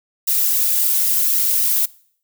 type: noise with flanger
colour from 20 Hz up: violet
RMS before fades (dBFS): -17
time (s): 0.27-1.86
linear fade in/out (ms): 10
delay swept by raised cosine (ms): 1 to 3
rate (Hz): 3.7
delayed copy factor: +0.95
effects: noise-tail reverb RT60 0.6 s tail -23 dB re dry